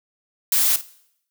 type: noise with echo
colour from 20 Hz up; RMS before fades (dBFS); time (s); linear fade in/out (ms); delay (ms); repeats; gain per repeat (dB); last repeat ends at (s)
blue; -18; 0.52-0.76; 2; 52; 1; -15; 0.812
effects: noise-tail reverb RT60 0.7 s tail -19 dB re dry